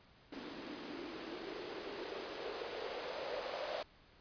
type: noise with band-pass filter sweep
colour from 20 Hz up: blue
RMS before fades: -44 dBFS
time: 0.32-3.83 s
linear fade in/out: 5 ms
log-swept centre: 270 to 590 Hz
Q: 4
effects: pink hiss -64 dBFS RMS until 4.2 s + resampled to 11025 Hz